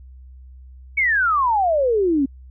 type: exponential sweep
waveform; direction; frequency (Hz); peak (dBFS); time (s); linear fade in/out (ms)
sine; down; 2281 to 261.6; -15; 0.97-2.26; 10
effects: added 64 Hz sine -39 dBFS peak until 2.5 s